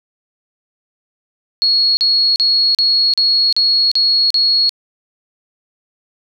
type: tone bursts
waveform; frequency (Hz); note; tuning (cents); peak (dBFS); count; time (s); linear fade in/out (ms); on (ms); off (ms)
sine; 4328; C#8; -42; -10; 8; 1.62-4.693; 0; 350; 39
effects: none